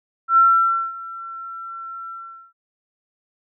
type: tone with ADSR envelope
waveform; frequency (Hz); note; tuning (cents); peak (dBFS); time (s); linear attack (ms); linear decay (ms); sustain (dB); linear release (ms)
sine; 1351; E6; +42; -9; 0.28-2.53; 91; 550; -21; 430
effects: none